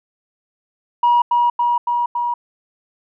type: tone with echo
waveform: sine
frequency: 959 Hz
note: A#5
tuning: 49 cents sharp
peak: -9 dBFS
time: 1.03-1.22 s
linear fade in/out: 5 ms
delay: 280 ms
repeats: 4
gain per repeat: -2 dB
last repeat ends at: 2.34 s
effects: tanh soft clip ceiling -8 dBFS